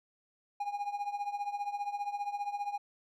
triangle tone with tremolo, 816 Hz, G#5, 31 cents flat, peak -28 dBFS, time 0.6-2.78 s, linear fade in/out 5 ms, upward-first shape triangle, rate 15 Hz, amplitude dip 85%, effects none

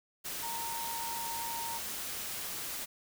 sine tone in noise, 924 Hz, A#5, 16 cents flat, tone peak -38 dBFS, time 0.42-1.79 s, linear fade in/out 20 ms, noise white, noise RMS -39 dBFS, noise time 0.24-2.86 s, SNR -2 dB, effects none

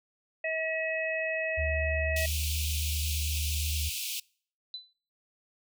harmonic tone, 641 Hz, E5, 49 cents flat, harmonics 1 / 3 / 4, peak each -32 / -33 / -35 dBFS, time 0.44-2.26 s, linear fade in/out 5 ms
sine tone, 75.7 Hz, D#2, 47 cents flat, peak -29 dBFS, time 1.57-3.9 s, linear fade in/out 20 ms
pink high-pass noise, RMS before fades -35 dBFS, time 2.16-4.2 s, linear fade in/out 5 ms, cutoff 2400 Hz, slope 96 dB/octave
sine tone with exponential decay, 4000 Hz, B7, 21 cents sharp, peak -33 dBFS, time 4.74-4.93 s, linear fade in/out 1 ms, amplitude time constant 41 ms
effects noise-tail reverb RT60 0.5 s tail -25 dB re dry

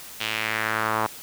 sawtooth tone with band-pass filter sweep, 109.8 Hz, A2, 3 cents flat, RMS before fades -26 dBFS, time 0.2-1.07 s, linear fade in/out 10 ms, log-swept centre 3100 to 1000 Hz, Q 2.3, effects white hiss -41 dBFS RMS until 1.22 s

